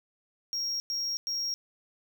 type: tone bursts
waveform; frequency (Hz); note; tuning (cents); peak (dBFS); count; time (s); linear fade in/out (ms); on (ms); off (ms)
triangle; 5588; F8; 0; -28; 3; 0.53-1.54; 0; 270; 100
effects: none